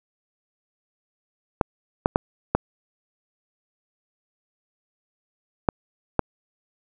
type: clicks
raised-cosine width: 1 ms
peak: -3 dBFS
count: 6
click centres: 1.612 / 2.059 / 2.159 / 2.55 / 5.688 / 6.193 s
effects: none